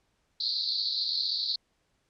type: band-pass noise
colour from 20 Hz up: pink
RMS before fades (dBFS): -30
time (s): 0.4-1.56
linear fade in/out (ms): 5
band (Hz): 4000 to 4600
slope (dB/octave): 96
effects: pink hiss -73 dBFS RMS until 2.09 s + low-pass 8000 Hz 12 dB/octave